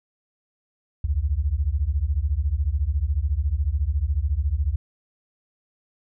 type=beating tone pair; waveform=sine; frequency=65.41 / 79.41 Hz; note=C2 / D#2; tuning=0 / +36 cents; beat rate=14 Hz; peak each=-23 dBFS; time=1.04-4.76 s; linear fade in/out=5 ms; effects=none